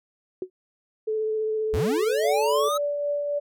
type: tone with exponential decay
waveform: sine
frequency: 370 Hz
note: F#4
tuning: in tune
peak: -22 dBFS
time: 0.42-0.5 s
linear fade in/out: 2 ms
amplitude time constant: 16 ms
type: tone with vibrato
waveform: sine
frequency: 434.8 Hz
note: A4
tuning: 21 cents flat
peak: -23 dBFS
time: 1.07-2.69 s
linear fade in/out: 10 ms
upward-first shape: sine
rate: 15 Hz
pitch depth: 13 cents each way
type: linear sweep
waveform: square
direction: up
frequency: 45.89 to 1300 Hz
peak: -25 dBFS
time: 1.73-2.78 s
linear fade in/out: 10 ms
type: tone with tremolo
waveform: sine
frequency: 580 Hz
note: D5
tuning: 22 cents flat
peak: -22 dBFS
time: 2.23-3.4 s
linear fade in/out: 20 ms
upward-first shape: triangle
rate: 3.7 Hz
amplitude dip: 35%
effects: none